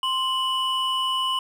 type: tone pair together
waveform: triangle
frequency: 1046.5 / 2960 Hz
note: C6 / F#7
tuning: 0 / 0 cents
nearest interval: octave + tritone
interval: 1800 cents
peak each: -23 dBFS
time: 0.03-1.39 s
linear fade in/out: 2 ms
effects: none